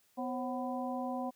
harmonic tone with a mistuned harmonic, 250 Hz, B3, 21 cents sharp, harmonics 1 / 2 / 3 / 4, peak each -37 / -41 / -39 / -44 dBFS, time 0.17-1.31 s, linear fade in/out 20 ms, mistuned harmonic 2, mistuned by +120 cents, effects white hiss -70 dBFS RMS until 1.35 s

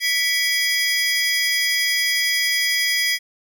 square tone cluster, 1973 / 2264 / 3292 / 4960 Hz, B6 / C#7 / G#7 / D#8, -2 / +36 / -16 / -6 cents, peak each -22 / -27 / -26 / -24 dBFS, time 0-3.19 s, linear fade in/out 50 ms, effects none

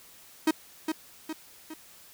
45% pulse tone with echo, 315.4 Hz, D#4, 24 cents sharp, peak -20 dBFS, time 0.47-0.51 s, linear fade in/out 5 ms, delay 410 ms, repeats 3, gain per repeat -6 dB, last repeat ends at 1.74 s, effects white hiss -53 dBFS RMS until 2.13 s

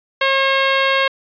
10% pulse tone, 540 Hz, C#5, 45 cents flat, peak -5 dBFS, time 0.21-1.08 s, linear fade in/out 5 ms, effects resampled to 11025 Hz

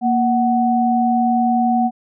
sine tone pair together, 234.6 / 744.8 Hz, A#3 / F#5, +11 / +11 cents, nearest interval octave + minor sixth, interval 2000 cents, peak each -16 dBFS, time 0.01-1.91 s, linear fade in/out 50 ms, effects none

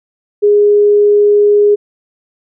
sine tone, 413 Hz, G#4, 10 cents flat, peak -5 dBFS, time 0.42-1.76 s, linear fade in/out 20 ms, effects none

